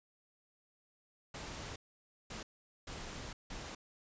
pink noise bursts at uneven times, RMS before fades -45 dBFS, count 4, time 1.34-1.76 / 2.3-2.43 / 2.87-3.33 / 3.5-3.75 s, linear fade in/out 5 ms, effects resampled to 16000 Hz

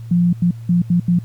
sine tone bursts at uneven times, 174.61 Hz, F3, in tune, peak -11 dBFS, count 5, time 0.11-0.33 / 0.42-0.51 / 0.69-0.82 / 0.9-1 / 1.08-1.19 s, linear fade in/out 5 ms, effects added 115 Hz sine -29 dBFS peak until 1.24 s + pink hiss -53 dBFS RMS until 1.24 s

